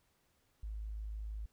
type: tone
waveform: sine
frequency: 53.2 Hz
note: G#1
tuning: 42 cents sharp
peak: -39 dBFS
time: 0.63-1.46 s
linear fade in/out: 5 ms
effects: pink hiss -75 dBFS RMS until 1.52 s